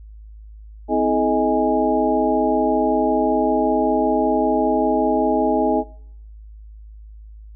sine tone cluster, 258.4 / 323.6 / 428.7 / 629 / 825 Hz, C4 / E4 / A4 / D#5 / G#5, -21 / -32 / -45 / +19 / -12 cents, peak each -22 dBFS, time 0.88-5.84 s, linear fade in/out 50 ms, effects noise-tail reverb RT60 0.7 s tail -22 dB re dry + added 53 Hz sine -37 dBFS peak until 7.55 s

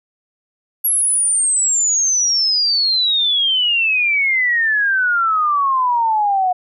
sine exponential sweep, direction down, 11460 to 721 Hz, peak -13 dBFS, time 0.84-6.53 s, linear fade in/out 10 ms, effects none

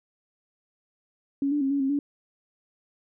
sine tone with pitch steps, 278.3 / 293 / 270.7 / 281.4 / 269.1 / 286.1 Hz, C#4 / D4 / C#4 / C#4 / C4 / D4, +7 / -4 / -41 / +26 / +49 / -45 cents, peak -22 dBFS, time 1.42-1.99 s, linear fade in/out 2 ms, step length 95 ms, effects none

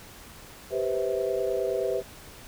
sine chord, C major seventh, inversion second, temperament equal with one note detuned, 392 / 493.9 / 523.3 / 649.8 Hz, G4 / B4 / C5 / E5, 0 / 0 / 0 / -25 cents, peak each -29 / -30 / -31 / -32 dBFS, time 0.7-2.03 s, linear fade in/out 50 ms, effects pink hiss -47 dBFS RMS until 2.47 s

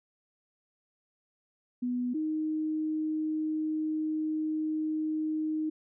sine tone pair in turn, 246.9 / 311.1 Hz, B3 / D#4, 0 / 0 cents, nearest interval major third, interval 400 cents, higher second, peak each -28 dBFS, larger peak neither, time 1.82-2.14 / 2.14-5.7 s, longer second, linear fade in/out 10 ms, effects none

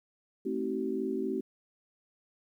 sine chord, A diminished seventh, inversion none, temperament just, 220 / 264 / 316.8 / 380.2 Hz, A3 / C4 / Eb4 / Gb4, 0 / +16 / +31 / +47 cents, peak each -37 / -35 / -38 / -33 dBFS, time 0.45-1.41 s, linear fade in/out 10 ms, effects 11-bit

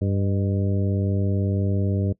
harmonic tone with a mistuned harmonic, 98 Hz, G2, in tune, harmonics 1 / 2 / 3 / 4 / 5 / 6, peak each -21 / -27 / -31 / -33 / -35 / -37 dBFS, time 0.01-2.13 s, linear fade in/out 10 ms, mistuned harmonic 6, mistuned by +63 cents, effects noise-tail reverb RT60 0.1 s tail -21 dB re dry

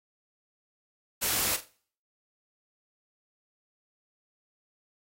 white noise with echo, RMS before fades -28 dBFS, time 1.21-1.57 s, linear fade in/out 20 ms, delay 43 ms, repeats 3, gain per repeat -12 dB, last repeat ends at 1.699 s, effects noise-tail reverb RT60 0.5 s tail -21 dB re dry + AAC 48 kbps

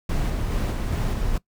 brown noise with tremolo, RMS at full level -23 dBFS, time 0.09-1.38 s, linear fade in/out 5 ms, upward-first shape square, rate 2.4 Hz, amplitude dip 25%, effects noise-tail reverb RT60 0.1 s tail -20 dB re dry

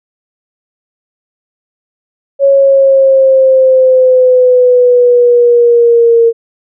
sine exponential sweep, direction down, 554.4 to 460.3 Hz, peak -3 dBFS, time 2.39-6.33 s, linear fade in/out 50 ms, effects none

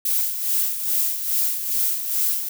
violet noise with tremolo, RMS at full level -20 dBFS, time 0.05-2.49 s, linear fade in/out 5 ms, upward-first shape sine, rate 2.4 Hz, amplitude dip 60%, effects none

